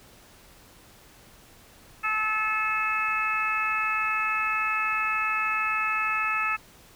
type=harmonic tone; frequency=433.2 Hz; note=A4; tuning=27 cents flat; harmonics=2 / 3 / 4 / 5 / 6; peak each=-37 / -27 / -32 / -34 / -28 dBFS; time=2.03-6.57 s; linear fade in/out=20 ms; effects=pink hiss -53 dBFS RMS until 6.95 s